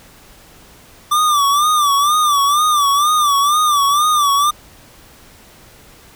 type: tone with vibrato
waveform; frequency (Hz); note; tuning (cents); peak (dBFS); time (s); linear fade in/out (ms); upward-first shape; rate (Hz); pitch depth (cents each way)
square; 1175; D6; +1; -12; 1.11-4.51; 10; sine; 2.1; 91
effects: pink hiss -44 dBFS RMS until 6.15 s